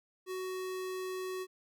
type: tone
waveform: square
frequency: 372.3 Hz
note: F#4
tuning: 11 cents sharp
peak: -37 dBFS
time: 0.26-1.47 s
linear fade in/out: 50 ms
effects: none